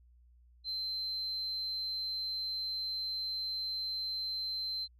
sine tone, 4100 Hz, C8, 36 cents flat, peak -33 dBFS, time 0.64-4.88 s, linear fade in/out 50 ms, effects tanh soft clip ceiling -30 dBFS + added 60 Hz sine -59 dBFS peak until 4.99 s

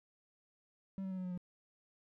triangle tone with pitch steps, 193 / 190.01 / 187.07 / 184.18 / 181.33 / 178.52 Hz, G3 / F#3 / F#3 / F#3 / F#3 / F3, -27 / +46 / +19 / -8 / -35 / +38 cents, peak -36 dBFS, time 0.98-1.376 s, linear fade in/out 0 ms, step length 66 ms, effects none

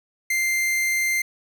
45% pulse tone, 2093 Hz, C7, in tune, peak -20 dBFS, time 0.3-1.22 s, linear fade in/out 5 ms, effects none

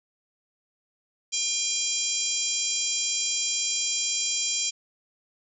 harmonic tone, 802 Hz, G5, 39 cents sharp, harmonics 3 / 4 / 5 / 6 / 7 / 8 / 9, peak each -36 / -32 / -37 / -33 / -31 / -35 / -29 dBFS, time 1.32-4.71 s, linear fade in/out 20 ms, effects none

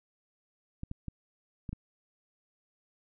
clicks, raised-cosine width 5 ms, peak -25 dBFS, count 5, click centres 0.834 / 0.914 / 1.083 / 1.692 / 1.73 s, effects none

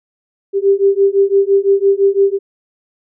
sine beating tone pair, 392 / 397.9 Hz, G4 / G4, 0 / +26 cents, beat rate 5.9 Hz, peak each -12 dBFS, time 0.53-2.39 s, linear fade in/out 50 ms, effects none

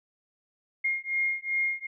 sine beating tone pair, 2133 / 2135.6 Hz, C7 / C7, +33 / +35 cents, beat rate 2.6 Hz, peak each -29 dBFS, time 0.84-1.87 s, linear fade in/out 10 ms, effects none

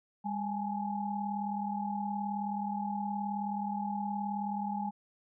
sine tone cluster, 202 / 825 / 864 Hz, G#3 / G#5 / A5, -48 / -12 / -32 cents, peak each -35 / -36 / -40 dBFS, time 0.24-4.91 s, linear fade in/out 20 ms, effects none

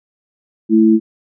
sine tone pair together, 220 / 329.9 Hz, A3 / E4, 0 / +1 cents, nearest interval perfect fifth, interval 701 cents, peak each -10 dBFS, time 0.69-1 s, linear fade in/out 50 ms, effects none

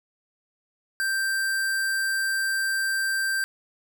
square tone, 1570 Hz, G6, 2 cents sharp, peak -24 dBFS, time 1-3.44 s, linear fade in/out 0 ms, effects none

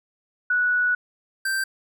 sine / square tone pair in turn, 1472 / 1565.9 Hz, F#6 / G6, -9 / -2 cents, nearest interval minor second, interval 107 cents, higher second, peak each -18 / -23 dBFS, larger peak first, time 0.5-0.95 / 1.45-1.64 s, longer first, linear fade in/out 5 ms, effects none

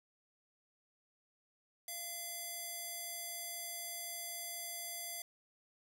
square tone with band-pass filter, 683 Hz, F5, 39 cents flat, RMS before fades -44 dBFS, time 1.88-5.22 s, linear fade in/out 2 ms, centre 11000 Hz, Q 1.1, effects none

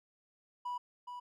triangle tone with echo, 981 Hz, B5, 12 cents flat, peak -33 dBFS, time 0.65-0.78 s, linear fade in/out 10 ms, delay 420 ms, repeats 1, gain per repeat -7 dB, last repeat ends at 1.2 s, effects tanh soft clip ceiling -30 dBFS

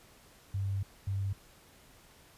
sine tone bursts at uneven times, 98 Hz, G2, in tune, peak -30 dBFS, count 2, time 0.54-0.83 / 1.07-1.33 s, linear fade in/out 5 ms, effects pink hiss -59 dBFS RMS until 2.37 s + resampled to 32000 Hz

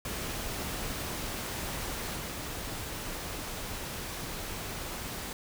pink noise with level steps, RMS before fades -36 / -38 dBFS, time 0.05-5.33 s, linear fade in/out 2 ms, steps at 2.16 s, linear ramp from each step 2 ms, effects none

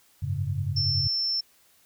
sine chord, F# suspended second, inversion none, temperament equal with one note detuned, 92.5 / 103.05 / 138.59 Hz, F#2 / G#2 / C#3, 0 / -13 / 0 cents, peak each -30 dBFS, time 0.22-1.08 s, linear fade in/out 10 ms
sine tone, 5360 Hz, E8, 28 cents sharp, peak -24 dBFS, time 0.76-1.41 s, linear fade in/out 10 ms
effects white hiss -61 dBFS RMS until 1.85 s

